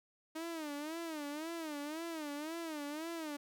sawtooth tone with vibrato, 311.1 Hz, D#4, in tune, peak -36 dBFS, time 0.35-3.37 s, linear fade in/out 10 ms, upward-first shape sine, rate 1.9 Hz, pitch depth 140 cents each way, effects none

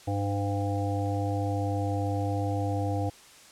harmonic tone with a mistuned harmonic, 100.1 Hz, G2, 37 cents sharp, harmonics 1 / 3 / 5 / 7 / 8, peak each -28 / -33 / -35 / -36 / -37 dBFS, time 0.07-3.1 s, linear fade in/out 10 ms, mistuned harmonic 5, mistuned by +25 cents, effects white hiss -52 dBFS RMS until 3.51 s + low-pass 9000 Hz 12 dB/octave

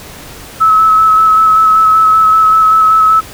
sine tone with vibrato, 1295 Hz, E6, 31 cents flat, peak -4 dBFS, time 0.6-3.21 s, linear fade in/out 20 ms, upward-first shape square, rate 5.2 Hz, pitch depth 14 cents each way, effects pink hiss -31 dBFS RMS until 3.33 s

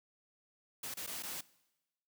white noise with dropouts, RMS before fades -42 dBFS, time 0.83-1.41 s, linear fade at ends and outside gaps 5 ms, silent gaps 0.941-0.97 / 1.065-1.073 / 1.225-1.233 s, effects noise-tail reverb RT60 1.0 s tail -21 dB re dry + high-pass 80 Hz 12 dB/octave

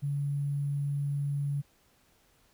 sine tone with sample-and-hold, 142.5 Hz, C#3, 48 cents sharp, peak -28 dBFS, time 0.02-1.62 s, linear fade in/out 20 ms, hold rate 11025 Hz, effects pink hiss -66 dBFS RMS until 2.53 s

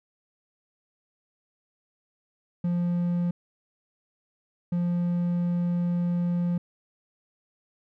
triangle tone bursts at uneven times, 174.61 Hz, F3, in tune, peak -21 dBFS, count 2, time 2.64-3.31 / 4.72-6.58 s, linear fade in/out 5 ms, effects none

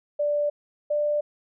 sine tone pair in turn, 587 / 592.1 Hz, D5 / D5, -1 / +14 cents, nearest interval unison, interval 15 cents, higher second, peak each -21 dBFS, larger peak neither, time 0.19-0.5 / 0.9-1.21 s, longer neither, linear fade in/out 10 ms, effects none

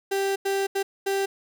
35% pulse tone bursts at uneven times, 392 Hz, G4, in tune, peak -21 dBFS, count 4, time 0.11-0.36 / 0.45-0.67 / 0.75-0.83 / 1.06-1.26 s, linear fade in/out 10 ms, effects none

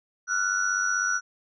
sine tone cluster, 1388 / 1484 / 5850 Hz, F6 / F#6 / F#8, -11 / +5 / -21 cents, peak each -27 / -26 / -30 dBFS, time 0.27-1.21 s, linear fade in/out 50 ms, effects none

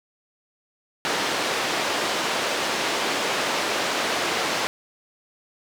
pink band-pass noise, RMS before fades -25 dBFS, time 1.05-4.67 s, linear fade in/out 0 ms, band 390 to 5400 Hz, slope 12 dB/octave, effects none

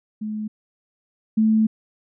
sine tone pair in turn, 214.1 / 218.9 Hz, A3 / A3, -47 / -9 cents, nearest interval unison, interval 38 cents, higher second, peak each -25 / -14 dBFS, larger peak second, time 0.21-0.48 / 1.37-1.67 s, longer second, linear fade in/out 10 ms, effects none

